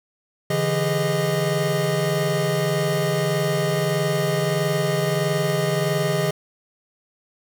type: tone cluster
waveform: square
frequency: 143 / 164.6 / 407.6 / 622 Hz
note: D3 / E3 / G#4 / D#5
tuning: -46 / -2 / -32 / -1 cents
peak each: -26 dBFS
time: 0.5-6.31 s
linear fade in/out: 5 ms
effects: none